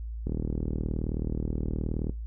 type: click train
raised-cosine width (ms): 3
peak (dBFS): -18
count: 72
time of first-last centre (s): 0.27-2.095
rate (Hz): 38.9
effects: noise-tail reverb RT60 0.2 s tail -18 dB re dry + added 56 Hz sine -33 dBFS peak until 2.26 s